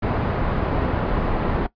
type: low-pass noise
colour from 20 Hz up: pink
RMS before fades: -22 dBFS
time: 0.02-1.67 s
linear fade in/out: 10 ms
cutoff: 1200 Hz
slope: 12 dB/octave
effects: noise-tail reverb RT60 0.1 s tail -18 dB re dry + resampled to 11025 Hz

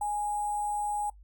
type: tone with sample-and-hold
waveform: sine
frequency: 830.6 Hz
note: G#5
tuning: in tune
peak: -28 dBFS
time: 0.01-1.1 s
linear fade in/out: 5 ms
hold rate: 8820 Hz
effects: noise-tail reverb RT60 0.1 s tail -19 dB re dry + added 50 Hz sine -50 dBFS peak until 1.23 s

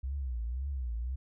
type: tone with vibrato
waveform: sine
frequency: 63.1 Hz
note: B1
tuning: 38 cents sharp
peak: -32 dBFS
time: 0.03-1.16 s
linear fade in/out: 10 ms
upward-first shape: triangle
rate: 1.9 Hz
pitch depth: 220 cents each way
effects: none

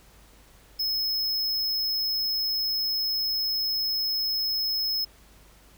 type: tone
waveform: square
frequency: 5180 Hz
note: E8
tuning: 31 cents flat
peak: -25 dBFS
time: 0.79-5.05 s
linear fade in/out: 10 ms
effects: added 50 Hz sine -55 dBFS peak until 5.77 s + pink hiss -56 dBFS RMS until 5.77 s

